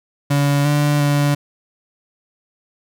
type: tone with pitch steps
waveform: 35% pulse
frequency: 142.6 / 146.6 / 144.5 Hz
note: C#3 / D3 / D3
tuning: +49 / -3 / -28 cents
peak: -12 dBFS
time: 0.3-1.35 s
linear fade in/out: 10 ms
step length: 350 ms
effects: none